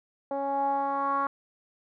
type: tone with low-pass filter sweep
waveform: 10% pulse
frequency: 277.2 Hz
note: C#4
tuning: in tune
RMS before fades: -28 dBFS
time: 0.31-1.27 s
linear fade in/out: 2 ms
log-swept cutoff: 680 to 1200 Hz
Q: 5.7
effects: none